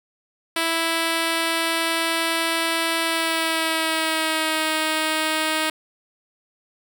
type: tone with pitch glide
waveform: 5% pulse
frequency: 329.6 to 313.6 Hz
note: E4 to D#4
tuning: 0 to +14 cents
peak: -9 dBFS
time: 0.56-5.7 s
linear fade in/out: 5 ms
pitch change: -86 cents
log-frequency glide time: 3.02-4.74 s
effects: none